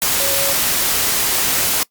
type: tone in noise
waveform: sine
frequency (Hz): 554.4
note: C#5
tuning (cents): 0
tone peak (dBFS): -23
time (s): 0.2-0.53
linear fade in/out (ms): 0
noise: white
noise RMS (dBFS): -17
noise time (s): 0.02-1.83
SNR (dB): -9
effects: noise-tail reverb RT60 0.1 s tail -22 dB re dry + Opus 48 kbps